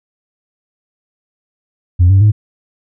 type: tone with pitch steps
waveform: sine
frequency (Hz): 88.8 / 96.84 / 105.6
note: F2 / G2 / G#2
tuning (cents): +29 / -21 / +29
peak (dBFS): -3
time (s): 1.99-2.32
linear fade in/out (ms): 20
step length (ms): 110
effects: tanh soft clip ceiling -3 dBFS